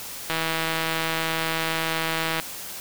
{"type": "click train", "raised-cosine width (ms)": 0.3, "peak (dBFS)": -9, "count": 341, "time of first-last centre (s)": [0.3, 2.399], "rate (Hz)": 162, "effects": ["white hiss -36 dBFS RMS until 2.8 s"]}